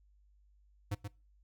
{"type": "tone with echo", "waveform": "square", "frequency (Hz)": 101.9, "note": "G#2", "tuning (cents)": -32, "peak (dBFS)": -33, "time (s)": [0.91, 0.95], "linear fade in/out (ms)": 10, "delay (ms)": 130, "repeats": 1, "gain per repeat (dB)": -6, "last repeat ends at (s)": 1.08, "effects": ["noise-tail reverb RT60 0.3 s tail -22 dB re dry", "added 50 Hz sine -63 dBFS peak until 1.43 s"]}